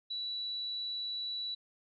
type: tone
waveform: sine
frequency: 3939 Hz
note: B7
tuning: 5 cents flat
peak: -35 dBFS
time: 0.1-1.55 s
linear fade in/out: 10 ms
effects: none